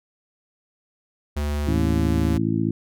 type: tone with pitch glide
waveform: square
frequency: 73.42 to 78.24 Hz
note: D2 to D#2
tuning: 0 to +10 cents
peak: -23 dBFS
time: 1.36-2.38 s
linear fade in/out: 10 ms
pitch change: +110 cents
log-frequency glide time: 1.68-1.77 s
type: harmonic tone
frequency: 55 Hz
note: A1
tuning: in tune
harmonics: 2 / 3 / 4 / 5 / 6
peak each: -26 / -26 / -26 / -26 / -26 dBFS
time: 1.67-2.71 s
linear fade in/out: 5 ms
effects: none